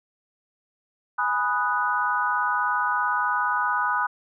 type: chord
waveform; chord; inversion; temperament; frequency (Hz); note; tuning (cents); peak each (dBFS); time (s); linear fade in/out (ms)
sine; G# minor seventh; none; equal; 830.6 / 987.8 / 1244.5 / 1480; G#5 / B5 / D#6 / F#6; 0 / 0 / 0 / 0; -30 / -26 / -26 / -26; 1.18-4.07; 10
effects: none